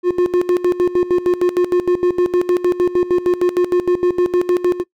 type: tone with tremolo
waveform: triangle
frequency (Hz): 357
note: F4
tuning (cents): +38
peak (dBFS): -8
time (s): 0.03-4.84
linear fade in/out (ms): 50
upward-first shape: square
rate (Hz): 6.5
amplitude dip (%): 80
effects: noise-tail reverb RT60 0.1 s tail -20 dB re dry